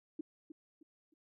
sine tone with echo, 311.1 Hz, D#4, in tune, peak -36 dBFS, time 0.19-0.21 s, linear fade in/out 5 ms, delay 310 ms, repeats 3, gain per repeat -10 dB, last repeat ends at 1.14 s, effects none

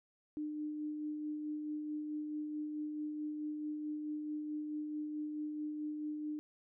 sine tone with tremolo, 301.8 Hz, D4, 47 cents sharp, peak -36 dBFS, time 0.37-6.39 s, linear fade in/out 0 ms, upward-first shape sine, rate 4.6 Hz, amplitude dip 30%, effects none

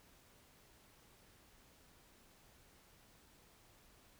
silence, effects pink hiss -66 dBFS RMS until 4.19 s

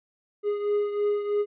triangle beating tone pair, 412.4 / 415.5 Hz, G#4 / G#4, -12 / +1 cents, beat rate 3.1 Hz, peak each -22 / -29 dBFS, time 0.43-1.46 s, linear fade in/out 50 ms, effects resampled to 8000 Hz

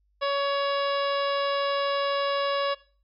harmonic tone, 561 Hz, C#5, 21 cents sharp, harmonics 1 / 2 / 3 / 4 / 5 / 6 / 7 / 8 / 9, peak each -26 / -28 / -35 / -41 / -37 / -39 / -39 / -50 / -41 dBFS, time 0.21-2.75 s, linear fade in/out 20 ms, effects noise-tail reverb RT60 0.4 s tail -19 dB re dry + added 50 Hz sine -65 dBFS peak until 3.03 s

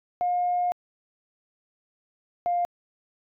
sine tone pair in turn, 713 / 702 Hz, F5 / F5, +36 / +9 cents, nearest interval unison, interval 27 cents, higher first, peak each -21 dBFS, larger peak neither, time 0.21-0.72 / 2.46-2.65 s, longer first, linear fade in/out 0 ms, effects tanh soft clip ceiling -17 dBFS

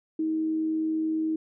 sine tone with amplitude modulation, 317 Hz, D#4, 32 cents sharp, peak -23 dBFS, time 0.19-1.36 s, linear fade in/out 5 ms, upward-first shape sine, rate 89.3 Hz, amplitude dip 25%, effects none

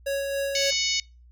square tone with tremolo, 554.4 Hz, C#5, in tune, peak -25 dBFS, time 0.06-0.71 s, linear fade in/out 10 ms, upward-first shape sine, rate 3.6 Hz, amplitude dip 30%
harmonic tone, 740 Hz, F#5, in tune, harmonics 3 / 4 / 5 / 6 / 7 / 8 / 9, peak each -30 / -31 / -31 / -30 / -29 / -34 / -32 dBFS, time 0.55-1 s, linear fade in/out 2 ms
click, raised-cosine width 0.5 ms, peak -30 dBFS, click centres 0.724 s
effects noise-tail reverb RT60 0.3 s tail -26 dB re dry + added 60 Hz sine -49 dBFS peak until 1.31 s

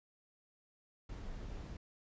brown noise, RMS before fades -45 dBFS, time 1.09-1.77 s, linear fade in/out 5 ms, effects resampled to 16000 Hz

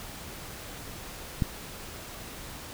click, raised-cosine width 5 ms, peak -12 dBFS, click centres 1.422 s, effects pink hiss -42 dBFS RMS until 2.73 s

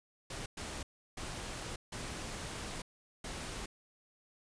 pink noise bursts at uneven times, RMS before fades -42 dBFS, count 5, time 0.3-0.46 / 0.57-0.83 / 1.17-1.76 / 1.92-2.82 / 3.24-3.66 s, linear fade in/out 5 ms, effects resampled to 22050 Hz

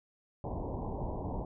pink low-pass noise, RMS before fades -37 dBFS, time 0.44-1.45 s, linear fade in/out 2 ms, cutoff 1000 Hz, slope 96 dB/octave, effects none

